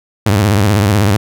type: tone with vibrato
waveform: sawtooth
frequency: 102.2 Hz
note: G#2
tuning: 27 cents flat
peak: -5 dBFS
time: 0.26-1.17 s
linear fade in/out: 5 ms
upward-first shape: sine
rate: 16 Hz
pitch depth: 150 cents each way
effects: none